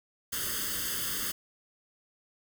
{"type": "noise with comb filter", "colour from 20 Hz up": "white", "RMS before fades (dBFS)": -33, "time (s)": [0.32, 1.32], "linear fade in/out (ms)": 10, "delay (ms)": 0.62, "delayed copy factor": 0.95, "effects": []}